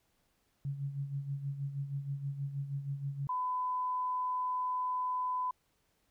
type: tone with tremolo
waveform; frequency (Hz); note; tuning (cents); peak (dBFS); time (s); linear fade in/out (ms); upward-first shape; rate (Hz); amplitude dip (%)
sine; 139.7; C#3; +14; -32; 0.65-3.27; 0; sine; 6.3; 65
type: tone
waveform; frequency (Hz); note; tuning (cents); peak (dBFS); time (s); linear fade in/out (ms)
sine; 1005; B5; +30; -31; 3.29-5.51; 5
effects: pink hiss -75 dBFS RMS until 6.1 s